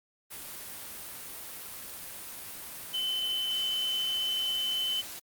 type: tone in noise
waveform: sine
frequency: 3044 Hz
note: F#7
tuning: 48 cents sharp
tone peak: -28 dBFS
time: 2.93-5.02 s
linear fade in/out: 20 ms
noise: white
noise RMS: -42 dBFS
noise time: 0.3-5.2 s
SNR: +11 dB
effects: Opus 32 kbps